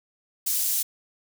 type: high-pass noise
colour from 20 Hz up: pink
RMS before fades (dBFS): -25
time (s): 0.46-0.83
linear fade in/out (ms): 10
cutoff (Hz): 8400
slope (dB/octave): 12
effects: none